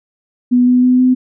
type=tone with pitch steps; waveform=sine; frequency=246.9 / 249.3 / 251.8 / 254.3 Hz; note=B3 / B3 / B3 / C4; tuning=0 / +16 / +34 / -49 cents; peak=-7 dBFS; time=0.51-1.15 s; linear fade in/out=20 ms; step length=160 ms; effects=none